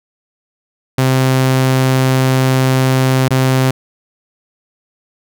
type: tone with dropouts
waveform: sawtooth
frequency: 130.81 Hz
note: C3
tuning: in tune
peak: -6 dBFS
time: 0.98-3.71 s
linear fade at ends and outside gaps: 5 ms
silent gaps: 3.284-3.306 s
effects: none